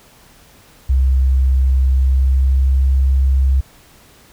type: tone with pitch glide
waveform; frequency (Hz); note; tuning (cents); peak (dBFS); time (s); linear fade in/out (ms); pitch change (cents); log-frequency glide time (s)
sine; 65.6 to 66.67; C2 to C2; +5 to +33; -10; 0.89-3.61; 10; +28; 1.85-2.96
effects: pink hiss -47 dBFS RMS until 4.32 s